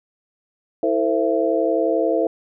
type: tone cluster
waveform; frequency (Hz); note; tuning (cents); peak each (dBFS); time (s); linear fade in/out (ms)
sine; 327.7 / 448.8 / 520 / 668; E4 / A4 / C5 / E5; -10 / +34 / -11 / +23; -22; 0.83-2.27; 2
effects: none